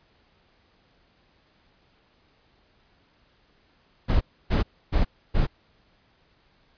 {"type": "noise bursts", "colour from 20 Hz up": "brown", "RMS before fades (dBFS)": -20, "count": 4, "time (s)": [4.08, 5.47], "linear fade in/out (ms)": 20, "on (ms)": 130, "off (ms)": 290, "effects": ["pink hiss -63 dBFS RMS until 6.77 s", "resampled to 11025 Hz"]}